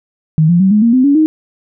sine tone with pitch steps, 157 / 173.2 / 191.07 / 210.8 / 232.5 / 256.5 / 283 / 312.2 Hz, D#3 / F3 / G3 / G#3 / A#3 / C4 / C#4 / D#4, +16 / -14 / -44 / +26 / -4 / -34 / +36 / +6 cents, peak -6 dBFS, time 0.38-1.26 s, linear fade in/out 0 ms, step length 110 ms, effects none

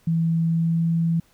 sine tone with pitch glide, 164.81 to 166.15 Hz, E3 to E3, 0 to +14 cents, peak -18 dBFS, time 0.07-1.2 s, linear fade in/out 5 ms, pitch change +14 cents, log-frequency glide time 0.45-0.87 s, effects pink hiss -60 dBFS RMS until 1.33 s

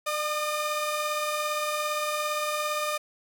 sawtooth tone pair together, 600 / 1217.5 Hz, D5 / D#6, +37 / -38 cents, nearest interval octave, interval 1225 cents, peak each -26 dBFS, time 0.06-2.98 s, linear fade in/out 10 ms, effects none

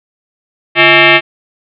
sine tone with frequency modulation, 146.83 Hz, D3, in tune, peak -3 dBFS, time 0.75-1.21 s, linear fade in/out 50 ms, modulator 492 Hz, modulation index 5.8, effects none

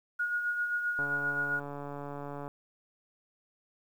sine tone with tremolo, 1442 Hz, F#6, 45 cents flat, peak -27 dBFS, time 0.19-1.6 s, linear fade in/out 10 ms, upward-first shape sine, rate 7.6 Hz, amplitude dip 45%
click train, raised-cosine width 1 ms, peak -27 dBFS, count 214, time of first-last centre 0.99-2.48 s, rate 143 Hz
effects 10-bit

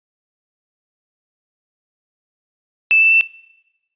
sine tone with pitch steps, 2637 / 2654 / 2671 Hz, E7 / E7 / E7, 0 / +11 / +22 cents, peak -9 dBFS, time 2.91-3.21 s, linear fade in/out 0 ms, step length 100 ms, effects noise-tail reverb RT60 1.0 s tail -22 dB re dry + resampled to 8000 Hz

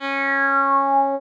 10% pulse tone with low-pass filter sweep, 275.1 Hz, C#4, 13 cents flat, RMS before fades -19 dBFS, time 0-1.2 s, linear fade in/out 50 ms, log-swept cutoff 2900 to 620 Hz, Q 8.5, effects none

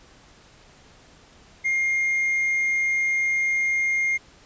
triangle tone with hard clipping, 2124 Hz, C7, 25 cents sharp, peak -19 dBFS, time 1.64-4.18 s, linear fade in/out 20 ms, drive 1 dB, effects pink hiss -52 dBFS RMS until 4.45 s + resampled to 16000 Hz

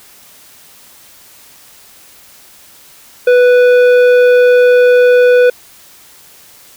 triangle tone with tanh clipping, 493.9 Hz, B4, in tune, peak -6 dBFS, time 3.27-5.5 s, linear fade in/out 5 ms, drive 15 dB, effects white hiss -41 dBFS RMS until 6.76 s

